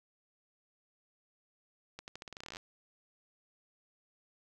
accelerating click train, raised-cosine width 0.2 ms, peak -27 dBFS, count 17, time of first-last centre 1.99-2.569 s, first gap 89 ms, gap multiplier 0.86, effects none

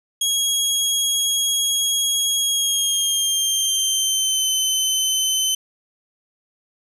20% pulse tone with pitch glide, 3303 to 3064 Hz, G#7 to G7, -10 to -40 cents, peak -12 dBFS, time 0.21-5.55 s, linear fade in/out 5 ms, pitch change -130 cents, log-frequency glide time 2.43-4.48 s, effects none

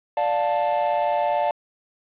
triangle chord, D minor, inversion none, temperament just, 587.3 / 704.8 / 881 Hz, D5 / F5 / A5, 0 / +16 / +2 cents, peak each -22 dBFS, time 0.17-1.51 s, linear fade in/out 2 ms, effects resampled to 8000 Hz + 7-bit

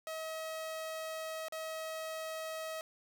sawtooth tone with dropouts, 638 Hz, D#5, 43 cents sharp, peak -35 dBFS, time 0.07-2.81 s, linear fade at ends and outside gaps 1 ms, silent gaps 1.484-1.523 s, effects 11-bit

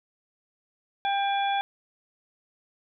harmonic tone with a mistuned harmonic, 795 Hz, G5, 24 cents sharp, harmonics 1 / 2 / 3 / 4, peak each -24 / -34 / -36 / -34 dBFS, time 1.05-1.61 s, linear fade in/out 0 ms, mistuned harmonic 4, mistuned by +120 cents, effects none

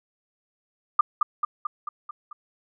sine tone with echo, 1205 Hz, D6, 44 cents sharp, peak -12 dBFS, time 0.99-1.01 s, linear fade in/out 5 ms, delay 220 ms, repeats 6, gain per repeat -4 dB, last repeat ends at 2.33 s, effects none

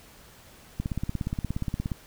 click train, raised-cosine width 5 ms, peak -16 dBFS, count 20, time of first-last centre 0.8-1.918 s, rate 17 Hz, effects pink hiss -52 dBFS RMS until 2.06 s

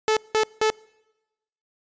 sawtooth tone bursts, 435.1 Hz, A4, 19 cents flat, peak -14 dBFS, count 3, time 0.08-0.701 s, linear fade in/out 0 ms, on 87 ms, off 180 ms, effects noise-tail reverb RT60 1.0 s tail -25 dB re dry + resampled to 16000 Hz

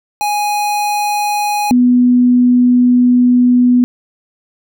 square / sine tone pair in turn, 830 / 246.8 Hz, G#5 / B3, -1 / -1 cents, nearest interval octave + major sixth, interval 2100 cents, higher first, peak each -14 / -6 dBFS, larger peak second, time 0.21-1.71 / 1.71-3.84 s, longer second, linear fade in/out 0 ms, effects none

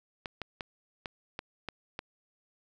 clicks, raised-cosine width 0.3 ms, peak -20 dBFS, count 7, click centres 0.258 / 0.417 / 0.608 / 1.058 / 1.391 / 1.687 / 1.991 s, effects none

